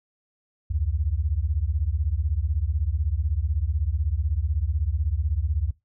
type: beating tone pair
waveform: sine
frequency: 68.1 / 84.1 Hz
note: C#2 / E2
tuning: -30 / +35 cents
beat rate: 16 Hz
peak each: -25 dBFS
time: 0.7-5.71 s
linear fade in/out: 10 ms
effects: noise-tail reverb RT60 0.2 s tail -20 dB re dry